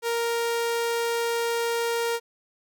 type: tone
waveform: sawtooth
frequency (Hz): 466.5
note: A#4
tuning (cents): +1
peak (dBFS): -20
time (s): 0.02-2.2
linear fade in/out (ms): 50
effects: none